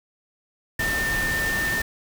sine tone in noise, 1802 Hz, A6, 41 cents sharp, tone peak -23 dBFS, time 0.79-1.82 s, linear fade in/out 5 ms, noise pink, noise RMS -29 dBFS, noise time 0.79-1.82 s, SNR +3 dB, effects none

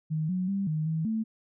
sine tone with pitch steps, 156.3 / 183.7 / 196.9 / 155.3 / 160 / 221.1 Hz, D#3 / F#3 / G3 / D#3 / D#3 / A3, +8 / -12 / +8 / -3 / +49 / +9 cents, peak -26 dBFS, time 0.1-1.24 s, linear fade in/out 20 ms, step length 190 ms, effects none

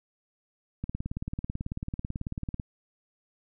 click train, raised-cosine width 5 ms, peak -20 dBFS, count 33, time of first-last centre 0.84-2.598 s, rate 18.2 Hz, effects none

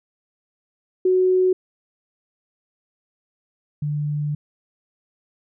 sine tone pair in turn, 370 / 147.94 Hz, F#4 / D3, 0 / +13 cents, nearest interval octave + major third, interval 1587 cents, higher first, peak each -14 / -21 dBFS, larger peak first, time 1.05-1.53 / 3.82-4.35 s, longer second, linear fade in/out 5 ms, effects none

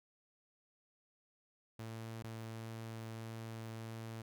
sawtooth tone with dropouts, 112.7 Hz, A2, 42 cents sharp, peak -40 dBFS, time 1.79-4.22 s, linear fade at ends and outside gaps 5 ms, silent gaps 2.226-2.24 s, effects none

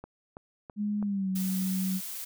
click train, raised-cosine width 1 ms, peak -28 dBFS, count 4, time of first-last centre 0.04-1.027 s, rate 3.04 Hz
sine tone with pitch glide, 207.7 to 188.27 Hz, G#3 to F#3, 0 to +30 cents, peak -27 dBFS, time 0.76-2.01 s, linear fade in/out 50 ms, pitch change -170 cents, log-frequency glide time 1.01-1.3 s
blue noise, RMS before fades -38 dBFS, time 1.35-2.25 s, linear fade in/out 10 ms
effects none

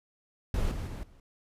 brown noise with level steps, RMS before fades -29 / -35 / -38 / -55 dBFS, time 0.54-1.2 s, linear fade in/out 2 ms, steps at 0.71 / 0.87 / 1.03 s, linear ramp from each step 5 ms, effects resampled to 32000 Hz

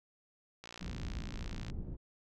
click train, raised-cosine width 0.2 ms, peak -30 dBFS, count 63, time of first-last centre 0.64-1.7 s, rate 58.5 Hz
pink low-pass noise, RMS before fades -41 dBFS, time 0.8-1.97 s, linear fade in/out 20 ms, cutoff 210 Hz, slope 12 dB/octave
effects none

